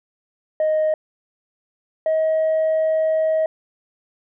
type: tone pair in turn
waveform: sine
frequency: 622.3 / 634.3 Hz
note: D#5 / D#5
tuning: 0 / +33 cents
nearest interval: unison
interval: 33 cents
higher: second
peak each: -14 dBFS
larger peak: neither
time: 0.6-0.94 / 2.06-3.46 s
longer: second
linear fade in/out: 2 ms
effects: tanh soft clip ceiling -14 dBFS